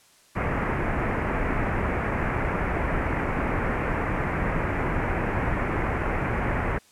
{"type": "low-pass noise", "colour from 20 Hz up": "pink", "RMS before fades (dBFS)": -26, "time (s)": [0.35, 6.79], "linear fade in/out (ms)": 20, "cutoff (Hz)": 2300, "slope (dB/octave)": 48, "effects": ["white hiss -57 dBFS RMS until 6.91 s", "low-pass 10000 Hz 12 dB/octave"]}